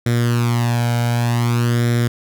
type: tone with flanger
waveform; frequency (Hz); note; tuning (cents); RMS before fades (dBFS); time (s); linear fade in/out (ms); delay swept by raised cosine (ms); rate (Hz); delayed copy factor
sawtooth; 119.1; A#2; +38; -17; 0.06-2.08; 5; 0.54 to 1.33; 0.54; +0.7
effects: none